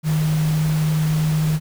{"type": "tone in noise", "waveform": "sine", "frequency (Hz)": 155.56, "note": "D#3", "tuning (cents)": 0, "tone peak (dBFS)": -16, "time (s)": [0.03, 1.6], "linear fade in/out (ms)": 50, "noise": "pink", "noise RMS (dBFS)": -32, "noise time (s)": [0.03, 1.6], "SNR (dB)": 13, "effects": []}